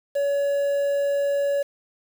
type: tone with quantisation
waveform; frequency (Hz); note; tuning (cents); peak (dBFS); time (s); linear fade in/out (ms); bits
triangle; 565; C#5; +33; -18; 0.15-1.63; 10; 7
effects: none